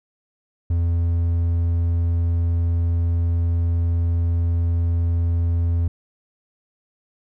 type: tone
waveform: triangle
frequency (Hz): 84.8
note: E2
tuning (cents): +50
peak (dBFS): -15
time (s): 0.7-5.88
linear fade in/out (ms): 5
effects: none